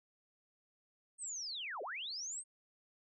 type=linear two-way sweep; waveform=sine; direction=down then up; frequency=8650 to 370 to 8650 Hz; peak=-40 dBFS; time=1.18-2.44 s; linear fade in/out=50 ms; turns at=1.82 s; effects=none